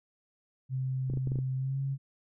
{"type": "tone with pitch glide", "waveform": "sine", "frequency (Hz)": [130.81, 136.52], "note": ["C3", "C#3"], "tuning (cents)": [0, -26], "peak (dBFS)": -29, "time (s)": [0.69, 1.98], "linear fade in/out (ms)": 50, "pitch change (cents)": 74, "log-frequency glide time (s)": [1.56, 1.79]}
{"type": "clicks", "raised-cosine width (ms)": 3, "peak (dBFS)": -25, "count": 7, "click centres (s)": [1.1, 1.137, 1.173, 1.273, 1.319, 1.357, 1.388]}
{"effects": []}